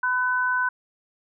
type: tone pair together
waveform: sine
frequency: 1005.1 / 1506 Hz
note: B5 / F#6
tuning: +30 / +30 cents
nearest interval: perfect fifth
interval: 700 cents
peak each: -25 / -22 dBFS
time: 0.03-0.69 s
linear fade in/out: 5 ms
effects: none